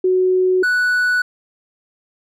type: tone pair in turn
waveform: sine / triangle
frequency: 370 / 1480 Hz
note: F#4 / F#6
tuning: 0 / 0 cents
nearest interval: 2 octaves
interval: 2400 cents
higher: second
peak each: -12 dBFS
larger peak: neither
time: 0.04-0.63 / 0.63-1.22 s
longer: neither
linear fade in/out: 5 ms
effects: none